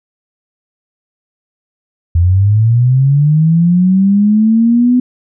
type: linear sweep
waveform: sine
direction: up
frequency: 82.7 to 251.5 Hz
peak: -6 dBFS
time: 2.15-5 s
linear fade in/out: 5 ms
effects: none